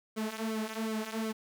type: tone with flanger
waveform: sawtooth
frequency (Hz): 220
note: A3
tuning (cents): 0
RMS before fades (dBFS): -35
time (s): 0.16-1.33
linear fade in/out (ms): 20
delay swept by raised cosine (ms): 1.1 to 4.8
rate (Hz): 2.7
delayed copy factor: -0.75
effects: 10-bit